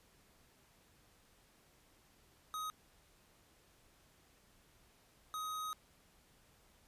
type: tone bursts at uneven times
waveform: square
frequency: 1258 Hz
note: D#6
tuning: 19 cents sharp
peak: -40 dBFS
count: 2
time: 2.54-2.7 / 5.34-5.73 s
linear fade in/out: 0 ms
effects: pink hiss -68 dBFS RMS until 6.87 s + resampled to 32000 Hz